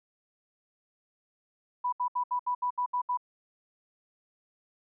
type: tone bursts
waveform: sine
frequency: 987 Hz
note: B5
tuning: 1 cent flat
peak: -26 dBFS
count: 9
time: 1.84-3.174 s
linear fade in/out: 10 ms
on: 86 ms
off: 70 ms
effects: none